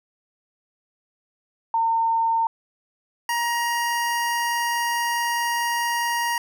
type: tone pair in turn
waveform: sine / 25% pulse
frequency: 910 / 944.7 Hz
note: A#5 / A#5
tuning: -42 / +23 cents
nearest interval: minor second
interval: 65 cents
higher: second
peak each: -18 dBFS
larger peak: neither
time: 1.74-2.47 / 3.29-6.38 s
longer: second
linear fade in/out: 2 ms
effects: none